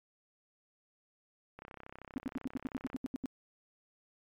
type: click train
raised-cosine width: 0.5 ms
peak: -32 dBFS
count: 45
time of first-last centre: 1.59-2.931 s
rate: 32.8 Hz
type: tone bursts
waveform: sine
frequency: 260.8 Hz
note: C4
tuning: 5 cents flat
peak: -32 dBFS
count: 12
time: 2.16-3.258 s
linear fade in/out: 0 ms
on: 20 ms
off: 78 ms
effects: MP3 96 kbps